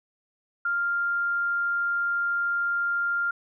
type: tone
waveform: sine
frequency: 1396.9 Hz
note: F6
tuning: in tune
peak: -23 dBFS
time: 0.65-3.31 s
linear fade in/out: 5 ms
effects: none